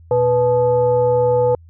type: tone with frequency modulation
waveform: sine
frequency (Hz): 493.9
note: B4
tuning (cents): 0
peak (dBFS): -12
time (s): 0.11-1.55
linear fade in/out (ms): 2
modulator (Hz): 373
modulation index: 0.63
effects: added 83 Hz sine -41 dBFS peak until 1.69 s